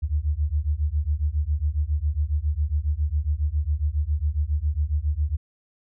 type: beating tone pair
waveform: sine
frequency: 71.2 / 78.5 Hz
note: C#2 / D#2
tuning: +47 / +16 cents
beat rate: 7.3 Hz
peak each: -24 dBFS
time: 0.02-5.37 s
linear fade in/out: 20 ms
effects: none